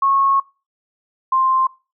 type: tone pair in turn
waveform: sine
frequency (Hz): 1095 / 1049.4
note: C#6 / C6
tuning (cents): -22 / +5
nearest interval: minor second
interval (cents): 73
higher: first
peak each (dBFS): -13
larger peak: neither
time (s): 0.02-0.4 / 1.32-1.67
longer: first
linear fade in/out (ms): 5
effects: noise-tail reverb RT60 0.3 s tail -21 dB re dry